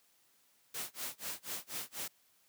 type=noise with tremolo; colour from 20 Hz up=white; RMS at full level=-39 dBFS; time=0.74-2.08 s; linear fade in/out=5 ms; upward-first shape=sine; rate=4.1 Hz; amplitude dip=100%; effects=white hiss -70 dBFS RMS until 2.48 s + high-pass 100 Hz 12 dB/octave